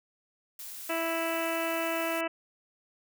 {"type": "noise", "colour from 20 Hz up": "blue", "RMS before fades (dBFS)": -42, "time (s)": [0.59, 2.21], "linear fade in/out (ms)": 2}
{"type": "harmonic tone", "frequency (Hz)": 329.6, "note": "E4", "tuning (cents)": 0, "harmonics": [1, 2, 3, 4, 5, 6, 7, 8, 9], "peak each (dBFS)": [-35, -32, -39, -38, -41, -41, -43, -38, -45], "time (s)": [0.89, 2.28], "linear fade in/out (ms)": 10}
{"effects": []}